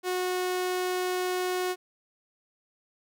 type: tone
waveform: sawtooth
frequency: 365.1 Hz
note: F#4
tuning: 23 cents flat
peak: -23 dBFS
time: 0.03-1.76 s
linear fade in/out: 50 ms
effects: none